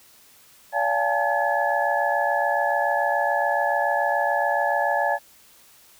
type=tone cluster; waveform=sine; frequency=575 / 695 / 815 / 882 / 1705 Hz; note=D5 / F5 / G#5 / A5 / G#6; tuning=-37 / -9 / -33 / +4 / +45 cents; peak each=-26 dBFS; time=0.72-5.19 s; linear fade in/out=50 ms; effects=white hiss -53 dBFS RMS until 5.99 s